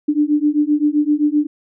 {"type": "beating tone pair", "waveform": "sine", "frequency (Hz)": [293.3, 301], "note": ["D4", "D4"], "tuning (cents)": [-2, 43], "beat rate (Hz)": 7.7, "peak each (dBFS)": -16, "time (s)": [0.08, 1.47], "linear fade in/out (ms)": 10, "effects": []}